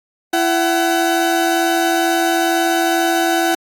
30% pulse tone pair together, 335.5 / 753.2 Hz, E4 / F#5, +31 / +31 cents, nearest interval octave + major second, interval 1400 cents, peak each -14 dBFS, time 0.33-3.55 s, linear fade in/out 5 ms, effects AAC 64 kbps

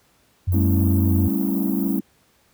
sine tone, 90.8 Hz, F#2, 32 cents flat, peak -16 dBFS, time 0.47-1.28 s, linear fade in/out 10 ms
white band-stop noise, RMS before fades -33 dBFS, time 0.52-1.99 s, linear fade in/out 2 ms, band 890 to 14000 Hz, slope 24 dB/octave
sine chord, A dominant seventh, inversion third, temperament equal with one note detuned, 196 / 220 / 273.1 / 329.6 Hz, G3 / A3 / C#4 / E4, 0 / 0 / -26 / 0 cents, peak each -23 / -27 / -24 / -27 dBFS, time 0.53-2.01 s, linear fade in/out 20 ms
effects pink hiss -60 dBFS RMS until 2.53 s + high-pass 60 Hz 12 dB/octave

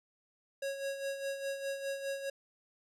square tone with tremolo, 550 Hz, C#5, 14 cents flat, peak -34 dBFS, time 0.62-2.3 s, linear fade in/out 5 ms, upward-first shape sine, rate 4.9 Hz, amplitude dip 60%, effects low-pass 12000 Hz 12 dB/octave

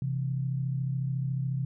sine tone pair together, 130.81 / 164.81 Hz, C3 / E3, 0 / 0 cents, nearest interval major third, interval 400 cents, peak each -28 / -35 dBFS, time 0.02-1.65 s, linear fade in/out 2 ms, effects none

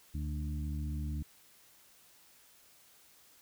harmonic tone with a mistuned harmonic, 74 Hz, D2, 14 cents sharp, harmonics 1 / 2 / 3 / 4, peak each -35 / -41 / -45 / -47 dBFS, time 0.14-1.23 s, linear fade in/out 10 ms, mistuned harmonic 2, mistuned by +20 cents, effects white hiss -62 dBFS RMS until 3.41 s

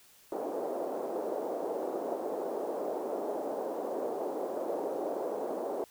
white band-pass noise, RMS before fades -35 dBFS, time 0.32-5.84 s, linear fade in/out 0 ms, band 330 to 640 Hz, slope 24 dB/octave, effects white hiss -60 dBFS RMS until 5.9 s

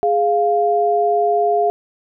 sine tone pair together, 415.3 / 698.4 Hz, G#4 / F5, 0 / 0 cents, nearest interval major sixth, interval 900 cents, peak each -17 / -15 dBFS, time 0.03-1.7 s, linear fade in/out 0 ms, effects none

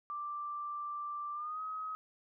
sine tone with pitch glide, 1177 to 1268.8 Hz, D6 to D#6, +3 to +33 cents, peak -37 dBFS, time 0.1-1.95 s, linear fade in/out 0 ms, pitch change +130 cents, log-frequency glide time 1.33-1.61 s, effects none

